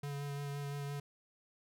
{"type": "tone with vibrato", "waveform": "square", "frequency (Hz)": 142.4, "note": "C#3", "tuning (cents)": 47, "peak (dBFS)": -39, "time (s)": [0.03, 1], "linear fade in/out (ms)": 5, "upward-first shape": "sine", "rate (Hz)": 5.8, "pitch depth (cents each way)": 15, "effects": []}